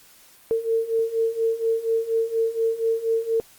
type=beating tone pair; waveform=sine; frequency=450.5 / 454.7 Hz; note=A4 / A#4; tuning=+41 / -43 cents; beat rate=4.2 Hz; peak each=-25 / -22 dBFS; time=0.51-3.4 s; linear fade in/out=0 ms; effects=white hiss -52 dBFS RMS until 3.58 s + Opus 48 kbps